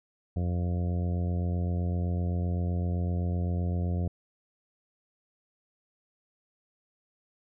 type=harmonic tone; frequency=87.8 Hz; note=F2; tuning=10 cents sharp; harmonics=1 / 2 / 3 / 4 / 5 / 6 / 7 / 8; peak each=-27 / -33 / -42 / -44 / -45 / -46 / -48 / -47 dBFS; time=0.36-4.08 s; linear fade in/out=5 ms; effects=none